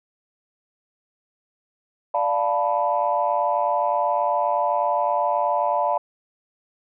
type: chord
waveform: sine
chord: B half-diminished seventh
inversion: first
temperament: equal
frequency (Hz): 587.3 / 698.5 / 880 / 987.8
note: D5 / F5 / A5 / B5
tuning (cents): 0 / 0 / 0 / 0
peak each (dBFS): -24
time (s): 2.14-5.98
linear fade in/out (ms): 5
effects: tanh soft clip ceiling -8 dBFS